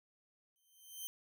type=tone with exponential growth; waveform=5% pulse; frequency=3108 Hz; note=G7; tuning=16 cents flat; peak=-31 dBFS; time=0.56-1.07 s; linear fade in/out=0 ms; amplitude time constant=110 ms; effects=none